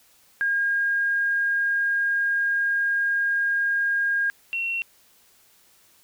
sine tone pair in turn, 1621 / 2726 Hz, G#6 / F7, -42 / -43 cents, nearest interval major sixth, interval 899 cents, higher second, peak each -20 / -24 dBFS, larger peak first, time 0.41-4.3 / 4.53-4.82 s, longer first, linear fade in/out 0 ms, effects white hiss -58 dBFS RMS until 6.03 s

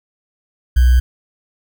sine tone with sample-and-hold, 62.1 Hz, B1, 10 cents sharp, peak -7 dBFS, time 0.76-1 s, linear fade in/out 10 ms, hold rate 1575 Hz, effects none

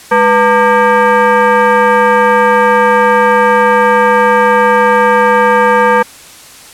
sine tone with frequency modulation, 207.7 Hz, G#3, in tune, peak -5 dBFS, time 0.11-6.03 s, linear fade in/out 10 ms, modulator 701 Hz, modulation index 2, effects white hiss -35 dBFS RMS until 6.73 s + low-pass 11000 Hz 12 dB/octave

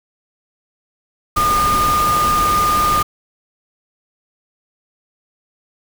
sine tone in noise, 1215 Hz, D#6, 42 cents flat, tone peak -13 dBFS, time 1.36-3.03 s, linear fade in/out 10 ms, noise pink, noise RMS -22 dBFS, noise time 1.36-3.03 s, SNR +6 dB, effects none

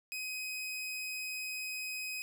sawtooth tone, 2519 Hz, D#7, 21 cents sharp, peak -34 dBFS, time 0.12-2.22 s, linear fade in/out 0 ms, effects none

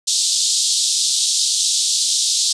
pink band-pass noise, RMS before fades -18 dBFS, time 0.07-2.53 s, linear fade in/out 10 ms, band 3600 to 8900 Hz, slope 48 dB/octave, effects none

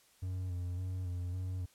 triangle tone with vibrato, 90.7 Hz, F#2, 34 cents flat, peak -33 dBFS, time 0.22-1.66 s, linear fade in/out 10 ms, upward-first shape square, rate 1.8 Hz, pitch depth 32 cents each way, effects white hiss -66 dBFS RMS until 1.74 s + low-pass 12000 Hz 12 dB/octave

